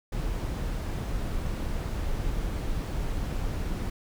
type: noise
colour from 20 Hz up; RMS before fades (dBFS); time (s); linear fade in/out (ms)
brown; -30; 0.12-3.9; 5
effects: none